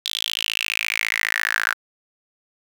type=tone with high-pass filter sweep; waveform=sawtooth; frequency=54.6 Hz; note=A1; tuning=13 cents flat; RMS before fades=-24 dBFS; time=0.05-1.74 s; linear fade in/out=10 ms; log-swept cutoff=3600 to 1500 Hz; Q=7.2; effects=7-bit